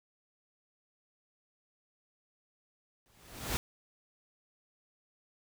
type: noise with exponential growth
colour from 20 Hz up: pink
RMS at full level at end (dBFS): -31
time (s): 3.06-3.57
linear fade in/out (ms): 0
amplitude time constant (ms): 110
effects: none